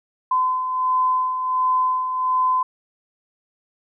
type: beating tone pair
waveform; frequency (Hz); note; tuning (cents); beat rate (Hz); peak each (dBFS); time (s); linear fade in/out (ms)
sine; 1020 / 1021.4; C6 / C6; -44 / -42; 1.4; -27 / -18; 0.31-2.63; 5
effects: none